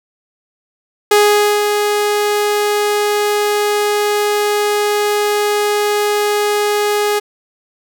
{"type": "tone with ADSR envelope", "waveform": "sawtooth", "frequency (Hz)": 415.3, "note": "G#4", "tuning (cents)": 0, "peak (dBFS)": -3, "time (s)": [1.11, 7.2], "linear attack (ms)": 5, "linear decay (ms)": 500, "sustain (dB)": -6, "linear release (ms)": 18, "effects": []}